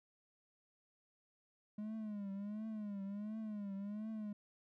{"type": "tone with vibrato", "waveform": "triangle", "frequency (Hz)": 207.7, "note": "G#3", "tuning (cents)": 0, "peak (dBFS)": -39, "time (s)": [1.78, 4.33], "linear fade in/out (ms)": 5, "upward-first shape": "triangle", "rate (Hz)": 1.4, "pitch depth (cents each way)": 120, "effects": []}